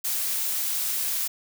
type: noise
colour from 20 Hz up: blue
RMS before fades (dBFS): -27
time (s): 0.04-1.28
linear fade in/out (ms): 10
effects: none